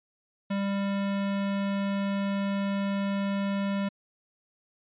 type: tone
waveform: square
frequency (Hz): 198.3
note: G3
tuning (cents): +20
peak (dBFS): -27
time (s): 0.5-3.89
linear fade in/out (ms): 10
effects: resampled to 8000 Hz